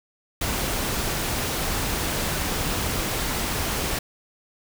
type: noise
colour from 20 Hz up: pink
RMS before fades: -26 dBFS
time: 0.41-3.99 s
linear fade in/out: 5 ms
effects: none